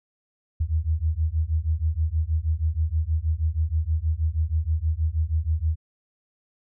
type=beating tone pair; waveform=sine; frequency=76.4 / 82.7 Hz; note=D#2 / E2; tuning=-31 / +6 cents; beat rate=6.3 Hz; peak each=-24 / -24 dBFS; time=0.6-5.76 s; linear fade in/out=10 ms; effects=none